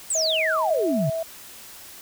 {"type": "exponential sweep", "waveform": "sine", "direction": "down", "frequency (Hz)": [8640, 130], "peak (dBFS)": -21, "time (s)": [0.1, 1.1], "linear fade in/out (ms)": 5}
{"type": "tone with pitch glide", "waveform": "sine", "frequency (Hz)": [637, 653.4], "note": ["D#5", "E5"], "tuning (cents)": [41, -15], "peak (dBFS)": -24, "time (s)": [0.15, 1.23], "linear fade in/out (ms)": 5, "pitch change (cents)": 44, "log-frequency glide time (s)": [0.72, 0.91]}
{"effects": ["white hiss -43 dBFS RMS until 2.01 s"]}